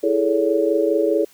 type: chord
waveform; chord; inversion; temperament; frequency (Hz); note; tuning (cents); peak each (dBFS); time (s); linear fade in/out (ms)
sine; A major seventh; second; equal with one note detuned; 329.6 / 415.3 / 440 / 564.4; E4 / G#4 / A4 / C#5; 0 / 0 / 0 / +31; -21; 0.03-1.25; 10
effects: white hiss -52 dBFS RMS until 1.33 s